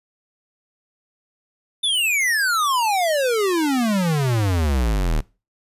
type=exponential sweep; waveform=square; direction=down; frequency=3600 to 35.86 Hz; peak=-18 dBFS; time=1.83-5.21 s; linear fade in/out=10 ms; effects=noise-tail reverb RT60 0.3 s tail -22 dB re dry + resampled to 32000 Hz